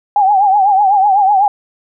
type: tone with vibrato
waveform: sine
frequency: 796 Hz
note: G5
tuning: 26 cents sharp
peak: -7 dBFS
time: 0.16-1.48 s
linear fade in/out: 2 ms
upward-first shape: triangle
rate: 8 Hz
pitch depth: 120 cents each way
effects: none